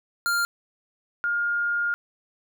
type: tone pair in turn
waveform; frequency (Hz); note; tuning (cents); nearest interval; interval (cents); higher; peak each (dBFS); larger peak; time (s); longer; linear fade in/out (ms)
square / sine; 1399 / 1415.3; F6 / F6; +3 / +23; unison; 20; second; -22; neither; 0.26-0.45 / 1.24-1.94; second; 0
effects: none